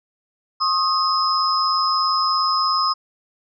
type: tone cluster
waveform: sine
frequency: 1079 / 1256 / 5090 Hz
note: C#6 / D#6 / D#8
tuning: -47 / +16 / +39 cents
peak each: -21 dBFS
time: 0.6-2.94 s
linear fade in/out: 20 ms
effects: none